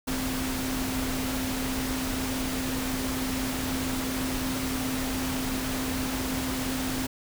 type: tone in noise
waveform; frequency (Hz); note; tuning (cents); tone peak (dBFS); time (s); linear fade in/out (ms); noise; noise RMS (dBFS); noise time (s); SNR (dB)
sine; 260; C4; -11; -30; 0.07-7.07; 10; pink; -32; 0.07-7.07; -1
effects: none